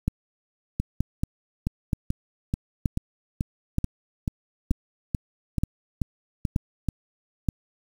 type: two click trains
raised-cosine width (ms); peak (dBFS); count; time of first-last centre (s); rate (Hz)
5; -12 / -10; 15 / 9; 0.8-6.887 / 0.08-7.487; 2.3 / 1.08
effects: 7-bit